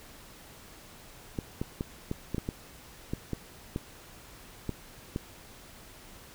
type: clicks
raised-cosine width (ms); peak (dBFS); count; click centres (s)
3; -18; 12; 1.388 / 1.615 / 1.809 / 2.114 / 2.346 / 2.382 / 2.489 / 3.135 / 3.333 / 3.761 / 4.693 / 5.161
effects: pink hiss -51 dBFS RMS until 6.34 s